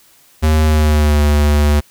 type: tone with pitch glide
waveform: square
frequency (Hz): 77.7 to 73.81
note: D#2 to D2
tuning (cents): -2 to +9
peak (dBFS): -10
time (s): 0.42-1.81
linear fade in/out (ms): 20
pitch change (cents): -89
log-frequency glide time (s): 0.64-1.22
effects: white hiss -49 dBFS RMS until 1.9 s